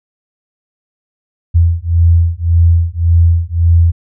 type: beating tone pair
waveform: sine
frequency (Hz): 83.6 / 85.4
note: E2 / F2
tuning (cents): +25 / -38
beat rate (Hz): 1.8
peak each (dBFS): -10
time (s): 1.54-3.92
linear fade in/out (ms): 20
effects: none